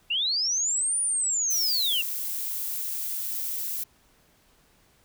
sine linear two-way sweep, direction up then down, 2661 to 9600 to 2661 Hz, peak -23 dBFS, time 0.1-2.02 s, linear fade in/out 10 ms, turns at 1.01 s
violet noise, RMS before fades -31 dBFS, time 1.5-3.84 s, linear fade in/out 10 ms
effects pink hiss -62 dBFS RMS until 5.04 s

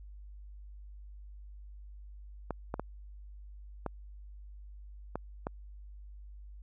clicks, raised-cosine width 1 ms, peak -20 dBFS, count 6, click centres 2.507 / 2.741 / 2.796 / 3.863 / 5.156 / 5.469 s, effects added 50 Hz sine -46 dBFS peak until 6.62 s

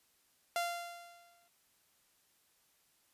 sawtooth tone with exponential decay, 692 Hz, F5, 16 cents flat, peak -27 dBFS, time 0.56-1.48 s, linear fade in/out 1 ms, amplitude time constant 200 ms, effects white hiss -72 dBFS RMS until 3.13 s + resampled to 32000 Hz

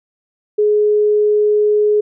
sine tone, 420 Hz, G#4, 19 cents sharp, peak -10 dBFS, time 0.58-2.01 s, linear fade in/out 10 ms, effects none

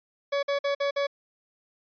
40% pulse tone bursts, 564 Hz, C#5, 30 cents sharp, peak -23 dBFS, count 5, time 0.32-1.07 s, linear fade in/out 10 ms, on 110 ms, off 50 ms, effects resampled to 11025 Hz

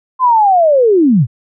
sine linear sweep, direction down, 1046.5 to 100 Hz, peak -6 dBFS, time 0.19-1.27 s, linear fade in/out 50 ms, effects none

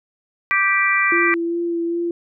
harmonic tone, 392 Hz, G4, in tune, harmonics 3 / 4 / 5 / 6, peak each -21 / -23 / -18 / -20 dBFS, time 0.51-1.34 s, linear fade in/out 0 ms
sine tone with vibrato, 340 Hz, F4, 46 cents flat, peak -19 dBFS, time 1.12-2.11 s, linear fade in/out 2 ms, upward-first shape sine, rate 2.5 Hz, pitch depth 17 cents each way
effects none

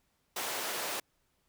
pink high-pass noise, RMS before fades -36 dBFS, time 0.36-1 s, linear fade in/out 5 ms, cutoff 470 Hz, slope 12 dB/octave, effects pink hiss -75 dBFS RMS until 1.48 s

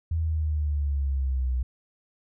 sine exponential sweep, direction down, 82.41 to 61.74 Hz, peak -23 dBFS, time 0.11-1.63 s, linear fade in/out 5 ms, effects none

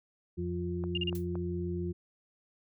harmonic tone, 87.8 Hz, F2, 10 cents sharp, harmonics 1 / 2 / 4, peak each -36 / -36 / -36 dBFS, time 0.37-1.93 s, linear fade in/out 20 ms
clicks, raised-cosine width 1 ms, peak -28 dBFS, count 3, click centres 0.839 / 1.128 / 1.355 s
sine tone bursts, 2815 Hz, F7, 13 cents sharp, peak -30 dBFS, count 3, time 0.95-1.097 s, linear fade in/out 2 ms, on 25 ms, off 36 ms
blue noise with exponential decay, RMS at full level -42 dBFS, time 1.15-1.27 s, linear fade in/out 1 ms, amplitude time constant 24 ms
effects none

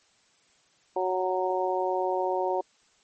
harmonic tone, 185 Hz, F#3, in tune, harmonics 2 / 3 / 4 / 5, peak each -29 / -30 / -30 / -31 dBFS, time 0.96-2.61 s, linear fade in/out 5 ms, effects white hiss -64 dBFS RMS until 3.03 s + MP3 32 kbps

